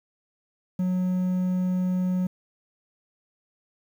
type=tone; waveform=triangle; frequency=182.9 Hz; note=F#3; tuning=20 cents flat; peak=-20 dBFS; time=0.79-2.27 s; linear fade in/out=5 ms; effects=9-bit